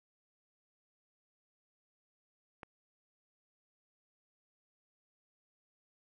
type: click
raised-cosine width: 0.5 ms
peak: -30 dBFS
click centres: 2.632 s
effects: none